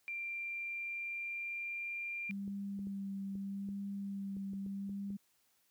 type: tone with pitch glide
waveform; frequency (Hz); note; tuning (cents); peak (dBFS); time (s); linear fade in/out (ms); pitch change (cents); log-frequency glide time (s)
sine; 2370 to 2386; D7 to D7; +15 to +27; -38; 0.08-2.31; 0; +12; 0.23-1.94
type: tone with vibrato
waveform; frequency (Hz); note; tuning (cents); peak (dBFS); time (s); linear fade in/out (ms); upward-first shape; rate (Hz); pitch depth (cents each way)
sine; 197.6; G3; +14; -38; 2.29-5.17; 10; sine; 0.8; 15
type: clicks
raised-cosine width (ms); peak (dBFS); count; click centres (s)
3; -39; 10; 2.478 / 2.791 / 2.87 / 3.354 / 3.688 / 4.367 / 4.534 / 4.663 / 4.894 / 5.104
effects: white hiss -74 dBFS RMS until 5.7 s + high-pass 60 Hz 12 dB/octave